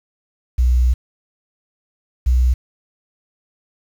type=tone pair in turn; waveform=sine; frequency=61.74 / 62.35 Hz; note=B1 / B1; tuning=0 / +17 cents; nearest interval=unison; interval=17 cents; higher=second; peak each=-11 dBFS; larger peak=neither; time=0.58-0.94 / 2.26-2.54 s; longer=first; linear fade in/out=10 ms; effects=7-bit